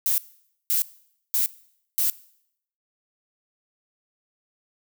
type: noise bursts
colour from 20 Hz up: violet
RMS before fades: -22 dBFS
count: 4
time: 0.06-2.1 s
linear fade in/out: 0 ms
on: 120 ms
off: 520 ms
effects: noise-tail reverb RT60 0.7 s tail -20 dB re dry